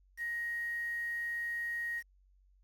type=tone with quantisation; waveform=sine; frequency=1879 Hz; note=A#6; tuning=13 cents sharp; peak=-34 dBFS; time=0.17-2.03 s; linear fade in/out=50 ms; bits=9; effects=added 47 Hz sine -63 dBFS peak until 2.63 s + AAC 64 kbps